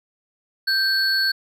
triangle tone pair together, 1568 / 4407 Hz, G6 / C#8, 0 / -11 cents, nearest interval octave + tritone, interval 1789 cents, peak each -19 dBFS, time 0.67-1.32 s, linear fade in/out 10 ms, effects none

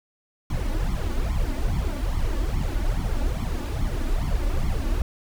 brown noise with flanger, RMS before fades -24 dBFS, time 0.5-5.02 s, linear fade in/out 2 ms, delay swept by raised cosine 0.9 to 3.5 ms, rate 2.4 Hz, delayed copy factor +0.85, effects none

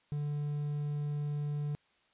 triangle tone with quantisation, 146.83 Hz, D3, in tune, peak -30 dBFS, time 0.12-1.75 s, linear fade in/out 0 ms, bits 9, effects white hiss -70 dBFS RMS until 2.13 s + resampled to 8000 Hz

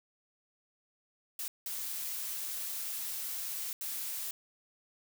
blue noise bursts at uneven times, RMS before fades -38 dBFS, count 3, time 1.39-1.48 / 1.66-3.73 / 3.81-4.31 s, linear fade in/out 2 ms, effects none

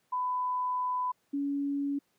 sine tone pair in turn, 1000 / 282.1 Hz, B5 / C#4, +21 / +30 cents, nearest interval octave + minor seventh, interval 2191 cents, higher first, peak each -28 dBFS, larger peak neither, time 0.12-1.12 / 1.33-1.99 s, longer first, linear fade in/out 10 ms, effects pink hiss -73 dBFS RMS until 2.18 s + high-pass 150 Hz 12 dB/octave

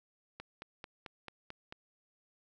click train, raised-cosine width 0.3 ms, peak -28 dBFS, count 7, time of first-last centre 0.4-1.725 s, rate 4.53 Hz, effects none

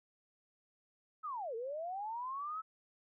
sine linear two-way sweep, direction down then up, 1314 to 436.6 to 1314 Hz, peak -38 dBFS, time 1.23-2.62 s, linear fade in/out 20 ms, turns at 1.55 s, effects none

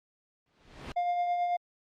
pink noise with exponential growth, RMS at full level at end -36 dBFS, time 0.46-0.92 s, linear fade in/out 2 ms, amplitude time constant 100 ms
triangle tone with tremolo, 705 Hz, F5, 16 cents sharp, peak -23 dBFS, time 0.96-1.57 s, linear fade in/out 10 ms, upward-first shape triangle, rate 9.1 Hz, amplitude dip 40%
effects low-pass 4000 Hz 12 dB/octave + Opus 48 kbps

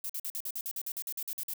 violet noise bursts, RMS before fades -36 dBFS, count 15, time 0.04-1.537 s, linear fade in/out 2 ms, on 55 ms, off 48 ms, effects none

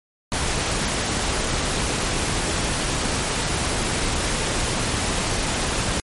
pink noise, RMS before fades -23 dBFS, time 0.32-6 s, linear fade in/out 0 ms, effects MP3 48 kbps

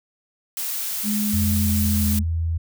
blue noise, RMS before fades -27 dBFS, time 0.57-2.19 s, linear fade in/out 2 ms
sine tone, 209.3 Hz, G#3, 14 cents sharp, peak -21 dBFS, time 1.03-2.24 s, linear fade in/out 50 ms
sine tone with pitch glide, 87.4 to 82.49 Hz, F2 to E2, +2 to +2 cents, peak -20 dBFS, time 1.33-2.58 s, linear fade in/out 10 ms, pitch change -100 cents, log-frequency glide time 1.51-2.11 s
effects none

